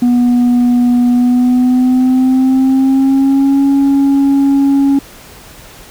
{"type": "tone with pitch glide", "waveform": "sine", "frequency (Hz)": [243.9, 276.9], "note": ["B3", "C#4"], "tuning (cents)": [-21, -2], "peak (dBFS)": -4, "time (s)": [0.02, 4.99], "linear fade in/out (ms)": 5, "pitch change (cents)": 219, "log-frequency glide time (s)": [1.09, 3.63], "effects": ["tanh soft clip ceiling -6 dBFS", "pink hiss -36 dBFS RMS until 5.9 s"]}